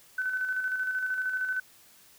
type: tone with tremolo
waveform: sine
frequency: 1514 Hz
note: F#6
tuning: 39 cents sharp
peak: -26 dBFS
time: 0.18-1.6 s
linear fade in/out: 5 ms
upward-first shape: square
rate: 13 Hz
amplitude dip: 40%
effects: white hiss -57 dBFS RMS until 2.18 s